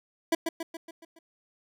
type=tone with echo; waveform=25% pulse; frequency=329.6 Hz; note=E4; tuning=in tune; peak=-18 dBFS; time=0.32-0.35 s; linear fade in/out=5 ms; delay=140 ms; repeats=6; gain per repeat=-5 dB; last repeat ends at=1.19 s; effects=none